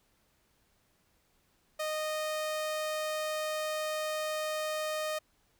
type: tone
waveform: sawtooth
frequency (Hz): 618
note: D#5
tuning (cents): -12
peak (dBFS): -28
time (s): 1.79-5.19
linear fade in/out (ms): 10
effects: pink hiss -71 dBFS RMS until 5.59 s